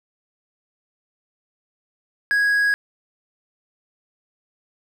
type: tone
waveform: triangle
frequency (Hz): 1656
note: G#6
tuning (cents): -5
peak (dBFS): -14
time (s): 2.31-2.74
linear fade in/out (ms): 0
effects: none